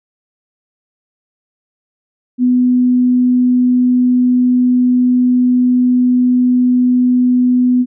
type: tone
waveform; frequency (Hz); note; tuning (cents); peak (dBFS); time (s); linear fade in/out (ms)
sine; 249.2; B3; +16; -8; 2.38-7.86; 50
effects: none